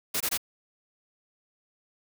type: noise bursts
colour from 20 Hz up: white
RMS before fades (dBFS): -28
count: 3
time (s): 0.14-0.377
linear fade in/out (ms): 10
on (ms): 65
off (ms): 21
effects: none